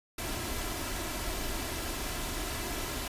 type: noise with comb filter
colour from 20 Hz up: pink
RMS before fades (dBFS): -35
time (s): 0.18-3.08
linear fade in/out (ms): 5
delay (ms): 3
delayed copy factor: +0.5
effects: resampled to 32000 Hz